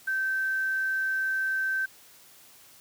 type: tone with quantisation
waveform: sine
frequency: 1551 Hz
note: G6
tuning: 19 cents flat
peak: -25 dBFS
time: 0.07-1.86 s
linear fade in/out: 10 ms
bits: 8
effects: white hiss -54 dBFS RMS until 2.8 s + high-pass 60 Hz 12 dB/octave